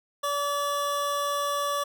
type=tone pair together; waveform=square; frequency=573 / 1149.6 Hz; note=D5 / D6; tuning=-43 / -37 cents; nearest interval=octave; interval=1206 cents; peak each=-31 / -28 dBFS; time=0.23-1.84 s; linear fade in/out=10 ms; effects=none